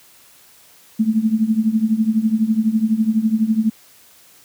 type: tone with tremolo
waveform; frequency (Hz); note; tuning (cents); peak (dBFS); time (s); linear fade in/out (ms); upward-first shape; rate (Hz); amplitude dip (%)
sine; 220; A3; 0; -10; 0.99-3.7; 10; triangle; 12; 90
effects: white hiss -49 dBFS RMS until 4.44 s + high-pass 60 Hz 12 dB/octave